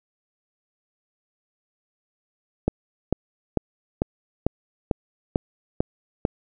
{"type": "click train", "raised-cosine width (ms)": 2, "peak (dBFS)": -6, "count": 9, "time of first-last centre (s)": [2.68, 6.251], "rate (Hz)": 2.24, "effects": []}